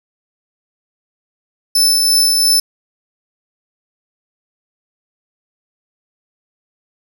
sawtooth tone with tremolo, 5274 Hz, E8, in tune, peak -6 dBFS, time 1.75-2.6 s, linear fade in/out 5 ms, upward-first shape triangle, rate 2.9 Hz, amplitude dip 30%, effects none

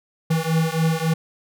square beating tone pair, 160 / 163.6 Hz, D#3 / E3, +49 / -13 cents, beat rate 3.6 Hz, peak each -22 / -22 dBFS, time 0.3-1.14 s, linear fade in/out 10 ms, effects none

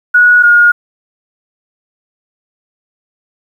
sine tone pair in turn, 1460 / 1430 Hz, F#6 / F6, -24 / +41 cents, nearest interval unison, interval 35 cents, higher first, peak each -3 dBFS, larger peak neither, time 0.14-0.43 / 0.43-0.72 s, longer neither, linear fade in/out 10 ms, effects 7-bit

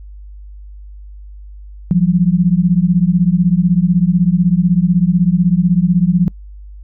sine beating tone pair, 169.8 / 185.8 Hz, F3 / F#3, -48 / +7 cents, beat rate 16 Hz, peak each -12 dBFS, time 1.91-6.28 s, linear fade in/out 0 ms, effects noise-tail reverb RT60 0.1 s tail -26 dB re dry + added 50 Hz sine -31 dBFS peak until 6.83 s

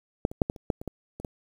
clicks, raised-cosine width 2 ms, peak -9 / -25 / -6 / -14 / -30 / -10 / -24 / -19 / -25 / -20 dBFS, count 10, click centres 0.251 / 0.315 / 0.418 / 0.499 / 0.562 / 0.702 / 0.815 / 0.877 / 1.2 / 1.248 s, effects 8-bit

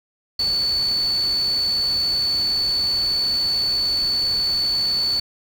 sine tone in noise, 4466 Hz, C#8, 12 cents sharp, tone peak -18 dBFS, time 0.39-5.2 s, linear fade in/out 5 ms, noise pink, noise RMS -36 dBFS, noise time 0.39-5.2 s, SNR +15 dB, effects none

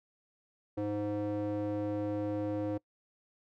square tone with band-pass filter, 103.83 Hz, G#2, in tune, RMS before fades -34 dBFS, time 0.77-2.78 s, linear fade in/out 10 ms, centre 410 Hz, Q 4.5, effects noise-tail reverb RT60 0.1 s tail -23 dB re dry

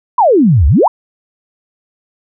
sine exponential two-way sweep, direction down then up, 1046.5 to 63.9 to 1046.5 Hz, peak -5 dBFS, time 0.18-0.88 s, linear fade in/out 5 ms, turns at 0.67 s, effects none

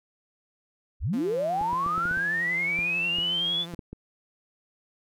sine linear sweep, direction up, 34.65 to 3500 Hz, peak -24 dBFS, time 1-3.66 s, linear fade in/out 50 ms
sawtooth tone with vibrato, 171.1 Hz, F3, 35 cents flat, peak -34 dBFS, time 1.13-3.75 s, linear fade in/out 5 ms, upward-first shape triangle, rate 11 Hz, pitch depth 59 cents each way
clicks, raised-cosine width 3 ms, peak -25 dBFS, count 12, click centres 1.613 / 1.731 / 1.863 / 1.979 / 2.055 / 2.112 / 2.173 / 2.79 / 3.186 / 3.738 / 3.792 / 3.93 s
effects none

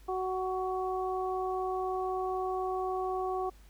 harmonic tone, 373 Hz, F#4, 14 cents sharp, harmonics 1 / 2 / 3, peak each -33 / -34 / -38 dBFS, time 0.08-3.5 s, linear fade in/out 10 ms, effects added 50 Hz sine -53 dBFS peak until 3.69 s + pink hiss -63 dBFS RMS until 3.69 s

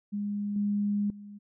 sine tone with level steps, 204.8 Hz, G#3, 24 cents flat, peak -29 / -25 / -42 dBFS, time 0.12-1.39 s, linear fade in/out 20 ms, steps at 0.56 / 1.1 s, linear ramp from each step 2 ms, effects none

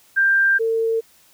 sine tone pair in turn, 1585 / 451.8 Hz, G6 / A4, +19 / +46 cents, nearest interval octave + minor seventh, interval 2173 cents, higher first, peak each -13 / -17 dBFS, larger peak first, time 0.16-0.59 / 0.59-1.01 s, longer first, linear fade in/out 20 ms, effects white hiss -54 dBFS RMS until 1.33 s

